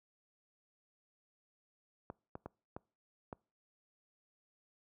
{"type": "clicks", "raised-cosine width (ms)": 1, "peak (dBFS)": -29, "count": 5, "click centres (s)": [2.101, 2.354, 2.46, 2.765, 3.328], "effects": ["noise-tail reverb RT60 0.4 s tail -26 dB re dry", "high-pass 60 Hz 12 dB/octave"]}